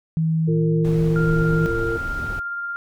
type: tone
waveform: sine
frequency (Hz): 160.9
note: E3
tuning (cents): -42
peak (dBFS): -17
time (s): 0.17-1.66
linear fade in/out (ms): 0
type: harmonic tone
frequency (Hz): 114.1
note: A#2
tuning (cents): -37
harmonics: 1 / 3 / 4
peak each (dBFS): -30 / -26 / -24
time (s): 0.47-1.98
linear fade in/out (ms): 20
type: noise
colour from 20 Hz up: brown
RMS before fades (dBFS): -29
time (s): 0.84-2.4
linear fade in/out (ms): 10
type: tone with tremolo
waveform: sine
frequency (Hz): 1396.9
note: F6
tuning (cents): 0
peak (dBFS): -24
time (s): 1.16-2.76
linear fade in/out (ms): 0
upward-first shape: triangle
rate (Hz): 17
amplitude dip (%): 25
effects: none